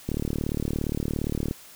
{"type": "click train", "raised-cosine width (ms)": 3, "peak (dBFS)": -14, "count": 54, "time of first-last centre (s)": [0.09, 1.511], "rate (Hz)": 37.3, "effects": ["white hiss -48 dBFS RMS until 1.75 s"]}